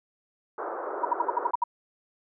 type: band-pass noise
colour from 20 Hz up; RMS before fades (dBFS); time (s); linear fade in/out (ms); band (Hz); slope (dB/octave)
pink; -34; 0.58-1.51; 2; 350 to 1400; 48
type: tone bursts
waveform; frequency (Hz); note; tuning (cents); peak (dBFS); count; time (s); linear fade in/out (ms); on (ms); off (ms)
sine; 960; B5; -49; -20; 8; 1.03-1.639; 5; 21; 63
effects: none